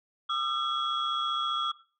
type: tone cluster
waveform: sine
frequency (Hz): 1208 / 1343 / 3338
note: D6 / E6 / G#7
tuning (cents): +48 / +32 / +8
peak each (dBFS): -31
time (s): 0.29-1.72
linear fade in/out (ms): 10
effects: noise-tail reverb RT60 0.4 s tail -19 dB re dry + tanh soft clip ceiling -19 dBFS